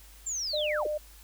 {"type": "linear sweep", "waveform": "sine", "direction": "down", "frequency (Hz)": [7459, 293.7], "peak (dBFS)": -30, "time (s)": [0.26, 0.87], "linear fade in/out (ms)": 10}
{"type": "tone", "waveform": "sine", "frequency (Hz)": 603, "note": "D5", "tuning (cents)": 46, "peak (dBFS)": -28, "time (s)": [0.53, 0.98], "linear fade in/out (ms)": 10}
{"effects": ["added 51 Hz sine -51 dBFS peak until 1.23 s", "white hiss -55 dBFS RMS until 1.23 s"]}